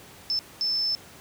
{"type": "tone bursts at uneven times", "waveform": "sine", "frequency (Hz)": 5274, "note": "E8", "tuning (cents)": 0, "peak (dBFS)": -23, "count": 2, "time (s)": [[0.3, 0.39], [0.61, 0.95]], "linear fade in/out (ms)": 0, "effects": ["pink hiss -48 dBFS RMS until 1.2 s", "high-pass 80 Hz 12 dB/octave"]}